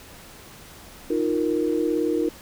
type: chord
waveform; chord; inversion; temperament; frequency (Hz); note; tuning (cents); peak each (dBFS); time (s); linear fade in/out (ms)
sine; Eb suspended second; none; equal; 311.1 / 349.2 / 466.2; Eb4 / F4 / Bb4; 0 / 0 / 0; -24 / -25 / -25; 1.1-2.29; 5
effects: pink hiss -45 dBFS RMS until 2.41 s